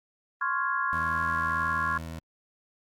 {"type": "chord", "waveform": "sine", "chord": "Db major seventh", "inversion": "third", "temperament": "equal", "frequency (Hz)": [1046.5, 1108.7, 1396.9, 1661.2], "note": ["C6", "Db6", "F6", "Ab6"], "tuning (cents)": [0, 0, 0, 0], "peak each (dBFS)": -31, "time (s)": [0.41, 1.98], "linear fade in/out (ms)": 5}
{"type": "tone with vibrato", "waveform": "20% pulse", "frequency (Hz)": 81.4, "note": "E2", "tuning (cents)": -21, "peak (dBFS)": -31, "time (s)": [0.93, 2.19], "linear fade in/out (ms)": 0, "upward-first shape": "triangle", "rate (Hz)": 11, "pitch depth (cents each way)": 19}
{"effects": ["Opus 48 kbps"]}